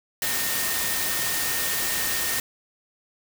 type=tone in noise; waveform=sine; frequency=1834 Hz; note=A#6; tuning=29 cents flat; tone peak=-33 dBFS; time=0.22-2.4 s; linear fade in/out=2 ms; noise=white; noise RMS=-26 dBFS; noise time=0.22-2.4 s; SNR=-10 dB; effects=none